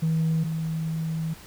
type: tone pair in turn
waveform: sine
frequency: 160.9 / 160.9 Hz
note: E3 / E3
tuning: -42 / -42 cents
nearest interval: unison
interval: 0 cents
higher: neither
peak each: -19 / -25 dBFS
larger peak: first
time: 0.02-0.44 / 0.44-1.34 s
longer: second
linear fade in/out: 10 ms
effects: tanh soft clip ceiling -18 dBFS + pink hiss -47 dBFS RMS until 1.46 s